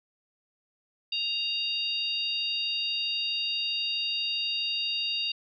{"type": "harmonic tone", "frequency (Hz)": 932.3, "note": "A#5", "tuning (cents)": 0, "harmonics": [3, 4, 5], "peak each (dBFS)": [-30, -32, -34], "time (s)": [1.12, 5.32], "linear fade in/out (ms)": 5, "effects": []}